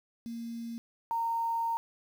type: tone pair in turn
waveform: sine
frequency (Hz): 232 / 920.8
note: A#3 / A#5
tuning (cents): -8 / -22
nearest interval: 2 octaves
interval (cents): 2386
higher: second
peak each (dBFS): -36 / -28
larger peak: second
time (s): 0.26-0.78 / 1.11-1.77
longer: second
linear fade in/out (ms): 0
effects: 9-bit